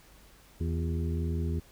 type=harmonic tone with a mistuned harmonic; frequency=82.3 Hz; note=E2; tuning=2 cents flat; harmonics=1 / 2 / 3 / 4 / 5; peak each=-29 / -35 / -39 / -41 / -43 dBFS; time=0.6-1.6 s; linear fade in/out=10 ms; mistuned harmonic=4; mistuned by=+89 cents; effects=added 48 Hz sine -58 dBFS peak until 1.71 s + pink hiss -58 dBFS RMS until 1.71 s